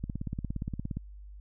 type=click train; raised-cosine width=5 ms; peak=-21 dBFS; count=17; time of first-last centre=0.04-0.97 s; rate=17.2 Hz; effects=added 50 Hz sine -44 dBFS peak until 1.4 s